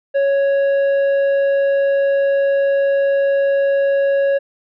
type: tone with tanh clipping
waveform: sine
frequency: 554.4 Hz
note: C#5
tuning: in tune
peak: -14 dBFS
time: 0.14-4.39 s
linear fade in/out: 20 ms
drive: 7 dB
effects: none